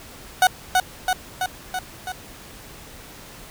30% pulse tone with echo, 740 Hz, F#5, in tune, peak -9 dBFS, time 0.42-0.47 s, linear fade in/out 2 ms, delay 330 ms, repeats 5, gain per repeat -3 dB, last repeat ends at 2.12 s, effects pink hiss -42 dBFS RMS until 3.5 s

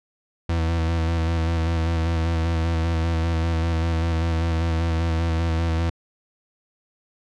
40% pulse tone with vibrato, 82.41 Hz, E2, in tune, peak -19 dBFS, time 0.49-5.9 s, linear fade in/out 5 ms, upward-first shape square, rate 5.1 Hz, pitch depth 26 cents each way, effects low-pass 5000 Hz 12 dB/octave

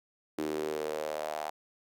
sawtooth tone with high-pass filter sweep, 76.8 Hz, D#2, 22 cents flat, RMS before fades -35 dBFS, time 0.38-1.5 s, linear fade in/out 5 ms, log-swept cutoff 320 to 750 Hz, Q 4.8, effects none

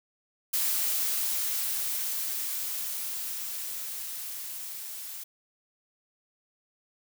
blue noise with level ramp, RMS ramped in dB -27 to -40 dBFS, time 0.53-5.24 s, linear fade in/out 10 ms, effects none

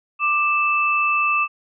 sine tone pair together, 1182.8 / 2637 Hz, D6 / E7, +12 / 0 cents, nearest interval octave + major second, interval 1388 cents, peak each -19 dBFS, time 0.19-1.48 s, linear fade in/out 50 ms, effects none

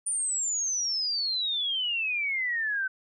sine exponential sweep, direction down, 9410 to 1514 Hz, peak -26 dBFS, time 0.06-2.88 s, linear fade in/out 10 ms, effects none

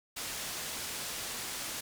white low-pass noise, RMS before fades -39 dBFS, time 0.16-1.81 s, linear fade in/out 10 ms, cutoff 9800 Hz, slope 12 dB/octave, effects none

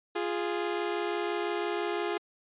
sawtooth tone pair together, 348.1 / 414 Hz, F4 / G#4, -6 / -5 cents, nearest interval minor third, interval 301 cents, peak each -28 dBFS, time 0.15-2.18 s, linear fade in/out 10 ms, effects resampled to 8000 Hz

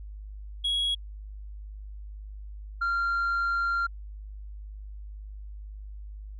sine tone pair in turn, 3322 / 1384.7 Hz, G#7 / F6, 0 / -15 cents, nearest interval octave + minor third, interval 1515 cents, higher first, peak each -22 / -22 dBFS, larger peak neither, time 0.64-0.95 / 2.81-3.87 s, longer second, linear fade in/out 10 ms, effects tanh soft clip ceiling -23 dBFS + added 51 Hz sine -38 dBFS peak until 6.39 s

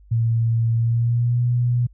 sine tone with pitch glide, 114.8 to 121.63 Hz, A#2 to B2, -26 to -26 cents, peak -16 dBFS, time 0.11-1.87 s, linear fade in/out 10 ms, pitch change +100 cents, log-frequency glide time 0.75-1.42 s, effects added 50 Hz sine -46 dBFS peak until 1.93 s

